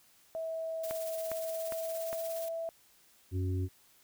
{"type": "tone with pitch glide", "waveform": "sine", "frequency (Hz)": [649, 660], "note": ["E5", "E5"], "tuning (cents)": [-27, 2], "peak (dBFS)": -34, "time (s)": [0.35, 2.69], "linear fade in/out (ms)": 0, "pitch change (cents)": 29, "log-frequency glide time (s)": [1.35, 2.51]}
{"type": "noise with tremolo", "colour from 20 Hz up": "blue", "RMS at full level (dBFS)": -43, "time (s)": [0.83, 2.49], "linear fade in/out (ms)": 10, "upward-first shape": "sine", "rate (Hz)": 17, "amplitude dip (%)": 45}
{"type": "click train", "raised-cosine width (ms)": 0.5, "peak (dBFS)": -25, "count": 4, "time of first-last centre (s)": [0.91, 2.13], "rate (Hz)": 2.46}
{"type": "harmonic tone", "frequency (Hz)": 92.5, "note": "F#2", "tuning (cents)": 0, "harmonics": [1, 3, 4], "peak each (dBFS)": [-30, -40, -42], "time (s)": [3.31, 3.69], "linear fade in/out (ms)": 50}
{"effects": ["white hiss -64 dBFS RMS until 4.03 s"]}